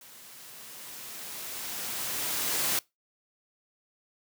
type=noise with level ramp; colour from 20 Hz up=white; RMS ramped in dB=-51 to -27 dBFS; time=0.01-2.79 s; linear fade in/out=2 ms; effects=noise-tail reverb RT60 0.2 s tail -23 dB re dry + high-pass 100 Hz 12 dB/octave